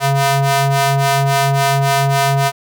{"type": "ring-modulated tone", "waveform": "sawtooth", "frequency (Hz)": 277.2, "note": "C#4", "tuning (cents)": 0, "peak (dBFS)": -5, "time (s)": [0, 2.52], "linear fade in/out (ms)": 50, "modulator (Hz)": 414, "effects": []}